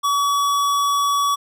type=tone with hard clipping; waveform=sine; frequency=1136 Hz; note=C#6; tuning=42 cents sharp; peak=-18 dBFS; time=0.03-1.36 s; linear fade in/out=20 ms; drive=18 dB; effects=none